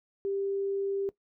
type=tone; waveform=sine; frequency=394.6 Hz; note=G4; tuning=11 cents sharp; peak=-28 dBFS; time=0.25-1.09 s; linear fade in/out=0 ms; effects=noise-tail reverb RT60 0.1 s tail -18 dB re dry